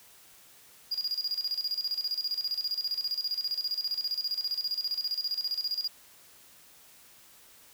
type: tone with tremolo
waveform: triangle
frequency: 4846 Hz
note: D#8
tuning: 47 cents flat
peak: -26 dBFS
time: 0.91-5.88 s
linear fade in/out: 10 ms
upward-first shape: square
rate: 15 Hz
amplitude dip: 75%
effects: white hiss -56 dBFS RMS until 7.73 s